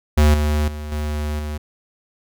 square tone with level steps, 75.1 Hz, D2, 39 cents sharp, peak -11 / -17 / -28 / -22 / -25 dBFS, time 0.17-1.58 s, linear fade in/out 10 ms, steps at 0.34 / 0.68 / 0.92 / 1.39 s, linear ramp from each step 2 ms, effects none

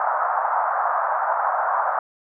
pink band-pass noise, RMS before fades -22 dBFS, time 0-1.99 s, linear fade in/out 2 ms, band 670 to 1400 Hz, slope 48 dB/octave, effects none

